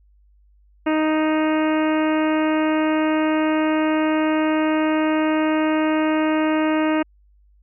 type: harmonic tone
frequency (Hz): 311.2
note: D#4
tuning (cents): 0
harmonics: 1 / 2 / 3 / 4 / 5 / 6 / 7 / 8 / 9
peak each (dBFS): -18 / -24 / -28 / -30 / -32 / -34 / -35 / -36 / -37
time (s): 0.86-7.03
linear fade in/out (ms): 10
effects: added 50 Hz sine -52 dBFS peak until 7.62 s